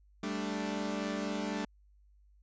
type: chord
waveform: sawtooth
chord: G suspended second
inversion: none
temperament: equal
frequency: 196 / 220 / 293.7 Hz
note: G3 / A3 / D4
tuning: 0 / 0 / 0 cents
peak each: -34 dBFS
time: 0.23-1.65 s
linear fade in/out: 5 ms
effects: added 50 Hz sine -60 dBFS peak until 2.42 s + resampled to 16000 Hz